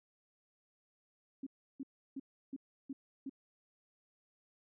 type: tone bursts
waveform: sine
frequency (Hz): 271.2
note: C#4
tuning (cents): -38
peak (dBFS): -39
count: 6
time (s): 1.43-3.296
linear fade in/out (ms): 5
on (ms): 36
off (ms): 330
effects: none